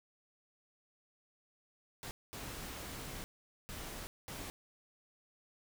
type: noise bursts at uneven times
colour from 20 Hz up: pink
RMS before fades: -45 dBFS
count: 4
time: 2.03-2.11 / 2.33-3.24 / 3.69-4.07 / 4.28-4.5 s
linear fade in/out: 0 ms
effects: none